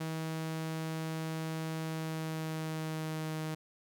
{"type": "tone with pitch glide", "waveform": "sawtooth", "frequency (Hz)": [160, 156.98], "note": ["D#3", "D#3"], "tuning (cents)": [49, 16], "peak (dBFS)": -31, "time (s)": [0, 3.55], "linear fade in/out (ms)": 10, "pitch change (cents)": -33, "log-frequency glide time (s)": [1.83, 3.4], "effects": []}